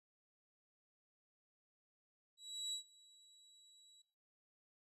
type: tone with ADSR envelope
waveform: 35% pulse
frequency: 3903 Hz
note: B7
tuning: 21 cents flat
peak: -37 dBFS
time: 2.37-4.02 s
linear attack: 360 ms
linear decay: 100 ms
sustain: -24 dB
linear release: 5 ms
effects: noise-tail reverb RT60 0.5 s tail -17 dB re dry + resampled to 32000 Hz